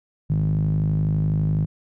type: tone with band-pass filter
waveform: sawtooth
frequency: 52 Hz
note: G#1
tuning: 3 cents sharp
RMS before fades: -21 dBFS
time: 0.29-1.66 s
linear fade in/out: 20 ms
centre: 140 Hz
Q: 9.7
effects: none